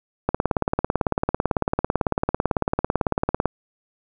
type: click train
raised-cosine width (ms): 1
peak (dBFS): -5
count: 58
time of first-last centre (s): 0.29-3.457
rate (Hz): 18
effects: none